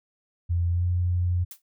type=tone with pitch glide; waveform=sine; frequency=86.3 to 88.78 Hz; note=F2 to F2; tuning=-20 to +29 cents; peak=-21 dBFS; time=0.49-1.45 s; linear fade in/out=20 ms; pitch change=+49 cents; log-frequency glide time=0.71-0.84 s
type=noise with exponential decay; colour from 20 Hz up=blue; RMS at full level=-36 dBFS; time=1.51-1.62 s; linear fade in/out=2 ms; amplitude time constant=22 ms
effects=none